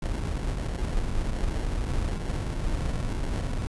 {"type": "noise with sample-and-hold", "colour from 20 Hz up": "brown", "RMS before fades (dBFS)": -28, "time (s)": [0.02, 3.67], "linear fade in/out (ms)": 5, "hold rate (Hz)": 1225, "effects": ["resampled to 24000 Hz"]}